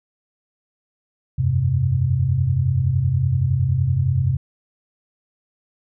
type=chord; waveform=sine; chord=F suspended second; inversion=none; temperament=equal; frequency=87.31 / 98 / 130.81 Hz; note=F2 / G2 / C3; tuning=0 / 0 / 0 cents; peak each=-23 / -22 / -18 dBFS; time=1.38-4.37 s; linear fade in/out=10 ms; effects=none